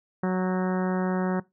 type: harmonic tone with a mistuned harmonic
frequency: 185 Hz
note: F#3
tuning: in tune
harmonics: 1 / 2 / 3 / 4 / 5 / 6 / 7 / 8 / 9 / 10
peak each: -24 / -30 / -34 / -36 / -38 / -40 / -41 / -42 / -43 / -44 dBFS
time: 0.23-1.4 s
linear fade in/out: 5 ms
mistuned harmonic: 9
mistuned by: -40 cents
effects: noise-tail reverb RT60 0.2 s tail -21 dB re dry